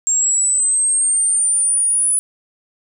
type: linear sweep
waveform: sine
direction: up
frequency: 7459 to 9956 Hz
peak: -13 dBFS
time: 0.07-2.19 s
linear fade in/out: 0 ms
effects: none